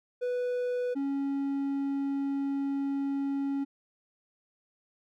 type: tone pair in turn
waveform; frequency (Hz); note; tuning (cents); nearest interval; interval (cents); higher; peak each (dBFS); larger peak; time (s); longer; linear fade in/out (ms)
triangle; 493.9 / 277.2; B4 / C#4; 0 / 0; minor seventh; 1000; first; -26; neither; 0.21-0.95 / 0.95-3.65; second; 20
effects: none